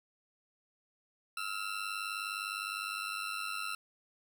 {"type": "ring-modulated tone", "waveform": "20% pulse", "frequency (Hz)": 1343, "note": "E6", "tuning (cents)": 32, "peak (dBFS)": -28, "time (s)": [1.37, 3.75], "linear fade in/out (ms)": 0, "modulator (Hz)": 49.8, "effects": []}